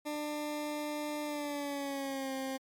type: tone with pitch glide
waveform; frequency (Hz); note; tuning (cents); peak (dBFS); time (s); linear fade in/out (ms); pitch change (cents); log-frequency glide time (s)
20% pulse; 298.3 to 265.8; D4 to C4; +27 to +27; -30; 0.05-2.58; 20; -200; 1.24-2.33
effects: MP3 96 kbps